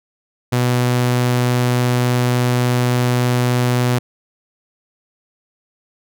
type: tone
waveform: sawtooth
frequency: 123.47 Hz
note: B2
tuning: in tune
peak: -10 dBFS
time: 0.52-3.99 s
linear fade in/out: 10 ms
effects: none